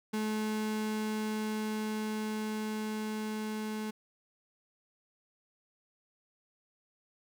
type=tone with level ramp; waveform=35% pulse; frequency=215.5 Hz; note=A3; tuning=36 cents flat; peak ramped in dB=-29 to -33 dBFS; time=0.13-3.91 s; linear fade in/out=10 ms; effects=none